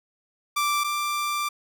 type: tone pair in turn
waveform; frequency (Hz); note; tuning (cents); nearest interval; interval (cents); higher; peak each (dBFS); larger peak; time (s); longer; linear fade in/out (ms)
sawtooth; 1173 / 1179.8; D6 / D6; -2 / +8; unison; 10; second; -18 / -21; first; 0.56-0.84 / 0.84-1.49; second; 10
effects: none